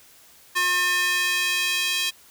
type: tone with high-pass filter sweep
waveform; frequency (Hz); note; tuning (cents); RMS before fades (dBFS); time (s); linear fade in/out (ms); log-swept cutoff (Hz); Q
square; 359.2; F4; +49; -23; 0.55-2.11; 20; 1500 to 3000; 2
effects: white hiss -52 dBFS RMS until 2.3 s